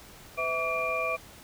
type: tone cluster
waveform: sine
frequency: 505 / 653 / 1149 / 2393 Hz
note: B4 / E5 / D6 / D7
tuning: +39 / -17 / -38 / +32 cents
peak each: -35 / -32 / -32 / -31 dBFS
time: 0.37-1.17 s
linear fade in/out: 20 ms
effects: pink hiss -50 dBFS RMS until 1.43 s